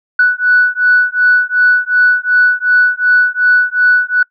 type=beating tone pair; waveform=sine; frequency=1480 / 1482.7 Hz; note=F#6 / F#6; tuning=0 / +3 cents; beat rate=2.7 Hz; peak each=-10 dBFS; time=0.19-4.23 s; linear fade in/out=5 ms; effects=noise-tail reverb RT60 0.1 s tail -26 dB re dry + tanh soft clip ceiling 0 dBFS